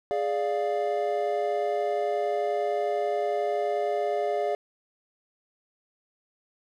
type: chord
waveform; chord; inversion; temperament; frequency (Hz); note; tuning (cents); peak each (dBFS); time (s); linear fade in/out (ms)
triangle; D diminished; second; equal; 415.3 / 587.3 / 698.5; Ab4 / D5 / F5; 0 / 0 / 0; -27; 0.11-4.55; 0
effects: none